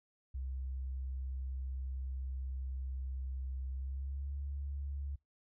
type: tone with pitch glide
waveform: sine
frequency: 65.41 to 70.1 Hz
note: C2 to C#2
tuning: 0 to +20 cents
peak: -37 dBFS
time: 0.34-5.16 s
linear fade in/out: 10 ms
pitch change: +120 cents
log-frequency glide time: 3.71-4.33 s
effects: noise-tail reverb RT60 0.2 s tail -26 dB re dry